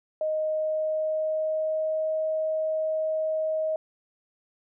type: tone with pitch glide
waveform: sine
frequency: 622.3 to 629.5 Hz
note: D#5 to D#5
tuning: 0 to +20 cents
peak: -24 dBFS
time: 0.21-3.76 s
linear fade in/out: 2 ms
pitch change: +20 cents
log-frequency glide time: 0.48-2.15 s
effects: none